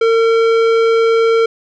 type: tone with tanh clipping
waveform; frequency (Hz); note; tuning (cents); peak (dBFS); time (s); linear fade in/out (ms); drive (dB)
sine; 454.8; A#4; -43; -11; 0.01-1.46; 5; 15
effects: none